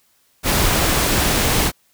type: noise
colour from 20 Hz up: pink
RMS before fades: -17 dBFS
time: 0.43-1.72 s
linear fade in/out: 50 ms
effects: white hiss -60 dBFS RMS until 1.93 s